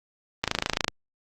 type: click train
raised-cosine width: 0.2 ms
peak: -5 dBFS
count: 13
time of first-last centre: 0.44-0.881 s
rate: 27.2 Hz
effects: Opus 32 kbps